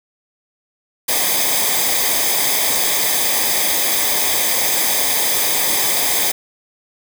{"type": "noise with comb filter", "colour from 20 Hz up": "white", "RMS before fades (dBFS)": -17, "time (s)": [1.08, 6.32], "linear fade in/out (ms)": 10, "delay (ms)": 0.71, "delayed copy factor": -0.7, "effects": []}